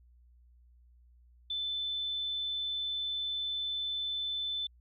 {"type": "tone", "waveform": "sine", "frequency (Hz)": 3520, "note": "A7", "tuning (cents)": 0, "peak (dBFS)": -32, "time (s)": [1.5, 4.67], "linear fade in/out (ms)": 5, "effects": ["added 60 Hz sine -58 dBFS peak until 4.8 s"]}